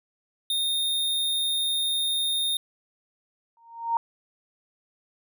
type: tone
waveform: square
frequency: 3672 Hz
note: A#7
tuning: 27 cents flat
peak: -24 dBFS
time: 0.5-2.57 s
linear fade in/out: 2 ms
type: tone with exponential growth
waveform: sine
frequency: 925 Hz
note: A#5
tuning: 14 cents flat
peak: -18 dBFS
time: 3.57-3.97 s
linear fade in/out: 1 ms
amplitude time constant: 85 ms
effects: none